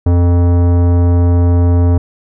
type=tone with tanh clipping; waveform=sine; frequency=87.31 Hz; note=F2; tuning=in tune; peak=-9 dBFS; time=0.06-1.98 s; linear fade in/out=5 ms; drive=17 dB; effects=none